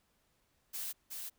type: noise with echo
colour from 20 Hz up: blue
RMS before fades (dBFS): -40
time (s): 0.73-0.93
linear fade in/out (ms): 20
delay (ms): 370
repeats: 1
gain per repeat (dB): -3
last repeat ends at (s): 1.3
effects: pink hiss -75 dBFS RMS until 1.38 s